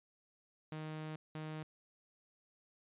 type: tone bursts at uneven times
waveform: sawtooth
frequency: 155.56 Hz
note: D#3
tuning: in tune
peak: -38 dBFS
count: 2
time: 0.72-1.16 / 1.35-1.63 s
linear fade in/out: 2 ms
effects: resampled to 8000 Hz